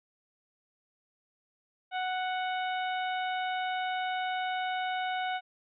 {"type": "harmonic tone", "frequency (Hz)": 740, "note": "F#5", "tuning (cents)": 0, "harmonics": [1, 2, 3, 4, 5], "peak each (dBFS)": [-31, -37, -41, -43, -45], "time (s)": [1.91, 5.41], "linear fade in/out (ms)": 50, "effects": []}